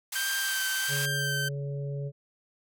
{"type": "band-pass noise", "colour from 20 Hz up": "white", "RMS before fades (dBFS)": -35, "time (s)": [0.12, 1.06], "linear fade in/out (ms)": 5, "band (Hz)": [840, 14000], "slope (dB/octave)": 24}
{"type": "tone with vibrato", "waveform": "sawtooth", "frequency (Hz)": 1566, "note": "G6", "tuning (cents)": -2, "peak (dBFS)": -25, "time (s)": [0.15, 1.49], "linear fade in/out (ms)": 10, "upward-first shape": "sine", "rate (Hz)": 1.4, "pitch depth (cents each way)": 21}
{"type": "harmonic tone", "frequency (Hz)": 140.9, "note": "C#3", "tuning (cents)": 29, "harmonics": [1, 3, 4], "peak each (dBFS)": [-31, -41, -43], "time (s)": [0.88, 2.12], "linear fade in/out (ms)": 50}
{"effects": []}